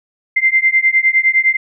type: beating tone pair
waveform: sine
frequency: 2082 / 2091.8 Hz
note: C7 / C7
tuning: -9 / -1 cents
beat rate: 9.8 Hz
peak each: -13 dBFS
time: 0.36-1.57 s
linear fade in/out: 10 ms
effects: none